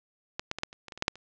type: clicks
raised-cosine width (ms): 0.2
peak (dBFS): -14 / -13 / -18 / -11 / -29 / -26 / -24 / -26 / -9 / -6 / -30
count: 11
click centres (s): 0.395 / 0.514 / 0.586 / 0.634 / 0.729 / 0.883 / 0.922 / 0.976 / 1.024 / 1.081 / 1.156
effects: low-pass 7000 Hz 12 dB/octave